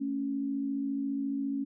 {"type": "tone pair together", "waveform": "sine", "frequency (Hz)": [222.7, 277.2], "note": ["A3", "C#4"], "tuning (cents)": [21, 0], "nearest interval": "major third", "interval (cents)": 379, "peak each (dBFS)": [-37, -30], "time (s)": [0, 1.65], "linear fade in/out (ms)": 20, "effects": []}